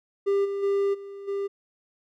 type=tone with level steps; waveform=triangle; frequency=398 Hz; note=G4; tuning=26 cents sharp; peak=-18 / -25 / -19 / -35 / -24 dBFS; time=0.26-1.48 s; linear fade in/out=20 ms; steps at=0.44 / 0.62 / 0.93 / 1.27 s; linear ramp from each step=20 ms; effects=none